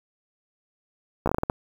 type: slowing click train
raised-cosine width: 1 ms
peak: -9 dBFS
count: 8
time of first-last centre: 1.26-1.499 s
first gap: 14 ms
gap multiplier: 1.29
effects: 7-bit